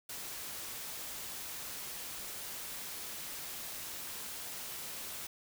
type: noise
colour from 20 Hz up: white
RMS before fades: -43 dBFS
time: 0.09-5.27 s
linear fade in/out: 5 ms
effects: none